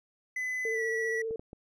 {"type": "tone with pitch glide", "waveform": "triangle", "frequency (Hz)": [2012, 1943.5], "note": ["B6", "B6"], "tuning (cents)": [32, -28], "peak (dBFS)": -29, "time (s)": [0.36, 1.22], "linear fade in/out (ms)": 5, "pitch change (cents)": -60, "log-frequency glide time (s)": [0.73, 0.81]}
{"type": "tone with vibrato", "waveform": "sine", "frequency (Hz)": 448.6, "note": "A4", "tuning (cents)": 34, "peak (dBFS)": -31, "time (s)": [0.65, 1.36], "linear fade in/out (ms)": 2, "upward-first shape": "square", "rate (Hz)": 15, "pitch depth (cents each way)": 18}
{"type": "clicks", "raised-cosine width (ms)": 2, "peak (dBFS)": -31, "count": 3, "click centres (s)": [1.309, 1.395, 1.531]}
{"effects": []}